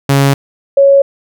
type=tone pair in turn; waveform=sawtooth / sine; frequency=138.59 / 554.4 Hz; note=C#3 / C#5; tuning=0 / 0 cents; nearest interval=2 octaves; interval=2400 cents; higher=second; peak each=-3 dBFS; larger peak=neither; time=0.09-0.34 / 0.77-1.02 s; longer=neither; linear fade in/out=5 ms; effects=none